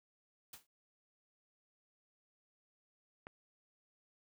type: noise with exponential decay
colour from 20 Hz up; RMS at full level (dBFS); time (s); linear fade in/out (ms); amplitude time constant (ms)
white; -47; 0.53-0.67; 5; 30
type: click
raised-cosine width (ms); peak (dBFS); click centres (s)
0.5; -32; 3.269
effects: none